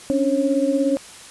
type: tone cluster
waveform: sine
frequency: 271.9 / 288.7 / 544 Hz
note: C#4 / D4 / C#5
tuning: -33 / -30 / -33 cents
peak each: -21 dBFS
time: 0.1-0.97 s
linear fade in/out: 0 ms
effects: white hiss -41 dBFS RMS until 1.3 s + resampled to 24000 Hz